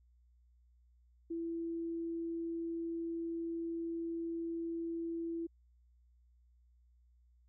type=tone; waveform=sine; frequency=333.4 Hz; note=E4; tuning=20 cents sharp; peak=-36 dBFS; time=1.3-5.47 s; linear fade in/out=10 ms; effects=added 60 Hz sine -64 dBFS peak until 7.48 s